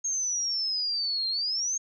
sine exponential two-way sweep, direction down then up, 6520 to 4145 to 6520 Hz, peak -26 dBFS, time 0.04-1.78 s, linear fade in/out 10 ms, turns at 1.29 s, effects none

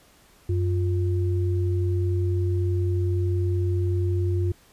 sine tone pair together, 93.13 / 351.6 Hz, F#2 / F4, +12 / +12 cents, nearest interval octave + major seventh, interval 2300 cents, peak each -21 / -29 dBFS, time 0.49-4.52 s, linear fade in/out 5 ms, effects pink hiss -56 dBFS RMS until 4.72 s + resampled to 32000 Hz

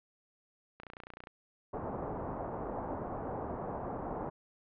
click train, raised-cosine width 0.3 ms, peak -27 dBFS, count 15, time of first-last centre 0.8-1.271 s, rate 29.7 Hz
white low-pass noise, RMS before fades -39 dBFS, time 1.73-4.3 s, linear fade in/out 10 ms, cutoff 920 Hz, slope 24 dB/octave
effects low-pass 2000 Hz 12 dB/octave

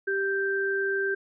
sine tone pair together, 392 / 1568 Hz, G4 / G6, 0 / 0 cents, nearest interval 2 octaves, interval 2400 cents, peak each -27 dBFS, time 0.07-1.15 s, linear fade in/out 10 ms, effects none

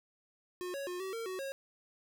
square tone with pitch steps, 360.6 / 555 / 358.3 / 381.2 / 456.9 / 373.4 / 544 Hz, F#4 / C#5 / F4 / G4 / A#4 / F#4 / C#5, -45 / +2 / +44 / -48 / -35 / +16 / -33 cents, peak -38 dBFS, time 0.61-1.52 s, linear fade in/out 0 ms, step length 130 ms, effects none

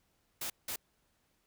white noise bursts at uneven times, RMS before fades -38 dBFS, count 2, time 0.41-0.5 / 0.68-0.76 s, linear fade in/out 5 ms, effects pink hiss -75 dBFS RMS until 1.46 s

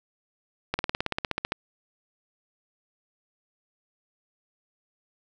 slowing click train, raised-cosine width 0.3 ms, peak -10 dBFS, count 14, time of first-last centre 0.74-1.521 s, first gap 50 ms, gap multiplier 1.03, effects none

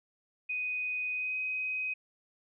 sine tone with pitch glide, 2495 to 2518 Hz, D#7 to D#7, +4 to +20 cents, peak -31 dBFS, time 0.49-1.94 s, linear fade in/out 10 ms, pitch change +16 cents, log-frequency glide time 1.12-1.37 s, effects none

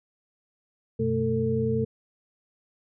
sine tone cluster, 94.8 / 125.6 / 220.9 / 447.5 Hz, F#2 / B2 / A3 / A4, +43 / +30 / +7 / +29 cents, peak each -34 / -28 / -28 / -26 dBFS, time 0.99-1.85 s, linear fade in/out 10 ms, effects none

